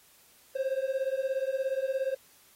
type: beating tone pair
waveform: triangle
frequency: 523.3 / 540.3 Hz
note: C5 / C#5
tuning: 0 / -44 cents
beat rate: 17 Hz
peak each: -29 dBFS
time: 0.55-2.15 s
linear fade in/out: 10 ms
effects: white hiss -60 dBFS RMS until 2.55 s + AAC 48 kbps